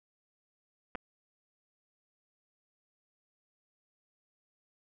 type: clicks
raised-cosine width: 0.5 ms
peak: -23 dBFS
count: 2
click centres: 0.951 / 0.955 s
effects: none